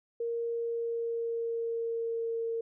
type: tone with pitch glide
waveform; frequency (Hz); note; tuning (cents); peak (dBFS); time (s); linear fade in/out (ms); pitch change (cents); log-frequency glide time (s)
sine; 466.2 to 457.9; A#4 to A#4; 0 to -31; -30; 0.2-2.61; 5; -31; 0.46-2.43
effects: none